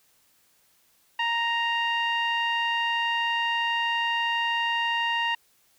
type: tone with low-pass filter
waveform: sawtooth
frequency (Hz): 932.3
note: A#5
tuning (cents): 0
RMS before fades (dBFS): -26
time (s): 1.19-5.35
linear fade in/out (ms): 5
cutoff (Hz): 2500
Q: 5.2
effects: white hiss -64 dBFS RMS until 5.78 s